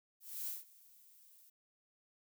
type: noise with ADSR envelope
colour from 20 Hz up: violet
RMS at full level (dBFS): -40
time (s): 0.2-1.5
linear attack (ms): 270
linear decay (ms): 170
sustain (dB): -23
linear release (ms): 7
effects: none